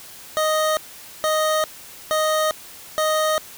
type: tone bursts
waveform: 25% pulse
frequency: 622.3 Hz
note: D#5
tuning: in tune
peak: -14 dBFS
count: 4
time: 0.37-3.38 s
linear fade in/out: 0 ms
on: 400 ms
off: 470 ms
effects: white hiss -41 dBFS RMS until 3.57 s